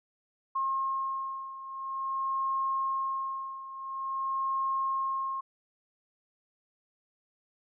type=beating tone pair; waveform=sine; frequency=1073 / 1073.48 Hz; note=C6 / C6; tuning=+43 / +44 cents; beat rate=0.48 Hz; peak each=-31 / -35 dBFS; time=0.55-5.41 s; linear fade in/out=10 ms; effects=none